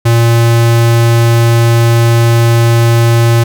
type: tone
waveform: square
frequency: 116.54 Hz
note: A#2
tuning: in tune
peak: -6 dBFS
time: 0.05-3.44 s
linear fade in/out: 10 ms
effects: none